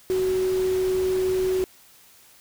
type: tone in noise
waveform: sine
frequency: 373 Hz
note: F#4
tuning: 14 cents sharp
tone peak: -20 dBFS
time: 0.1-1.64 s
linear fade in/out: 0 ms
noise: pink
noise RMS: -37 dBFS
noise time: 0.1-1.64 s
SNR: +14 dB
effects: white hiss -53 dBFS RMS until 2.4 s

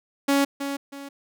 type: tone with echo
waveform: sawtooth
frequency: 279.1 Hz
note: C#4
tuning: 12 cents sharp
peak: -14 dBFS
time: 0.28-0.45 s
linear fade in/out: 10 ms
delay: 320 ms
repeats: 2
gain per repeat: -9 dB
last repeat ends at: 1.09 s
effects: none

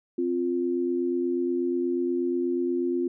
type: tone pair together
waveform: sine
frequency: 261.6 / 349.9 Hz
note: C4 / F4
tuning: 0 / +3 cents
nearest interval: perfect fourth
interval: 503 cents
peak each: -28 / -25 dBFS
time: 0.18-3.08 s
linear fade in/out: 5 ms
effects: none

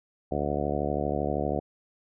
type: harmonic tone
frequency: 72.7 Hz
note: D2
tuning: 17 cents flat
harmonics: 1 / 2 / 3 / 4 / 5 / 6 / 7 / 8 / 9 / 10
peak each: -35 / -35 / -35 / -35 / -35 / -35 / -35 / -35 / -35 / -35 dBFS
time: 0.31-1.6 s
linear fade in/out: 10 ms
effects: none

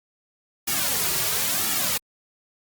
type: noise with flanger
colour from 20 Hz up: white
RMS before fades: -24 dBFS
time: 0.67-1.98 s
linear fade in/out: 10 ms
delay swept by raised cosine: 1.9 to 3.9 ms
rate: 0.98 Hz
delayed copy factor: -1
effects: Opus 48 kbps

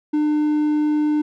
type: tone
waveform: triangle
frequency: 300.8 Hz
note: D4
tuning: 42 cents sharp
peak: -14 dBFS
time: 0.13-1.22 s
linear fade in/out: 10 ms
effects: none

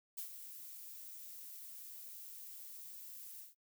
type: noise with ADSR envelope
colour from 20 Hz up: violet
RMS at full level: -42 dBFS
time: 0.17-3.55 s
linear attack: 12 ms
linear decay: 100 ms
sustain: -9 dB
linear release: 150 ms
effects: noise-tail reverb RT60 0.1 s tail -22 dB re dry

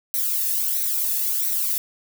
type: noise with flanger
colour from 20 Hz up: violet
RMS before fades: -23 dBFS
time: 0.14-1.78 s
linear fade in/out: 0 ms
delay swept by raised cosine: 0.5 to 1.15 ms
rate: 1.5 Hz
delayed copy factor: +0.65
effects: none

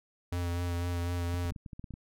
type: tone with vibrato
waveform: square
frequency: 87.2 Hz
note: F2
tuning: 2 cents flat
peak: -31 dBFS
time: 0.32-1.51 s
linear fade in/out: 5 ms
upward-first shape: sine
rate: 4 Hz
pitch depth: 21 cents each way
type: clicks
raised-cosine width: 5 ms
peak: -30 dBFS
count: 10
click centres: 1.342 / 1.454 / 1.52 / 1.562 / 1.662 / 1.732 / 1.795 / 1.842 / 1.907 / 1.939 s
effects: none

